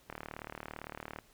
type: click train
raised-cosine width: 0.5 ms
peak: -26 dBFS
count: 42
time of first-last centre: 0.1-1.188 s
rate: 37.7 Hz
effects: pink hiss -64 dBFS RMS until 1.33 s